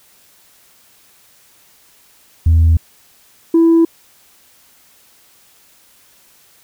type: tone pair in turn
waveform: sine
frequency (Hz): 81.6 / 331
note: E2 / E4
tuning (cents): -17 / +7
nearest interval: 2 octaves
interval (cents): 2424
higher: second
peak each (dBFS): -5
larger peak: neither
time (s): 2.46-2.77 / 3.54-3.85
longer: neither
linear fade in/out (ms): 5
effects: tanh soft clip ceiling -5 dBFS + white hiss -50 dBFS RMS until 6.63 s